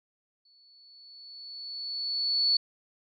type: tone with exponential growth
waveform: sine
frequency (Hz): 4435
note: C#8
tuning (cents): 0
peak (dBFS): -20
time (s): 0.45-2.57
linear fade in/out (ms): 5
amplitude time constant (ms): 460
effects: none